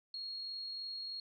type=tone with amplitude modulation; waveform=sine; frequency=4291 Hz; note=C8; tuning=43 cents sharp; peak=-39 dBFS; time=0.14-1.2 s; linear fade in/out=2 ms; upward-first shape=sine; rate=43.1 Hz; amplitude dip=25%; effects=none